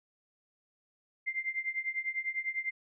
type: tone with tremolo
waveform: sine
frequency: 2093 Hz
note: C7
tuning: in tune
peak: -28 dBFS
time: 1.26-2.71 s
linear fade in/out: 20 ms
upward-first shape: triangle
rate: 10 Hz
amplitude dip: 95%
effects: none